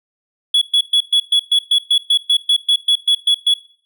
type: tone bursts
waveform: triangle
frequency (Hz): 3379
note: G#7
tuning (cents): +29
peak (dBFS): -8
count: 16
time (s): 0.54-3.54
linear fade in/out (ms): 5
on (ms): 75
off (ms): 120
effects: noise-tail reverb RT60 0.5 s tail -18 dB re dry